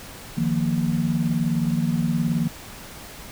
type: chord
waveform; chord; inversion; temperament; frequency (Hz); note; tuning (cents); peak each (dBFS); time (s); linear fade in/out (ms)
sine; Eb suspended second; none; equal; 155.56 / 174.61 / 233.1; Eb3 / F3 / Bb3; 0 / 0 / 0; -24; 0.37-2.48; 10
effects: pink hiss -40 dBFS RMS until 3.31 s